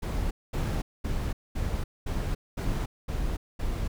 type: noise bursts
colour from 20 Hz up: brown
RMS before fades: -29 dBFS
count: 8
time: 0.02-3.88 s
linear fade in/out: 10 ms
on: 290 ms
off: 220 ms
effects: none